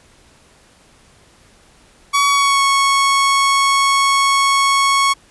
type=tone with pitch glide; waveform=sawtooth; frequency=1129 to 1103.9 Hz; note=C#6 to C#6; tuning=+31 to -8 cents; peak=-8 dBFS; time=2.13-5.14 s; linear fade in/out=20 ms; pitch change=-39 cents; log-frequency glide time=2.29-2.62 s; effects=pink hiss -50 dBFS RMS until 5.3 s + resampled to 24000 Hz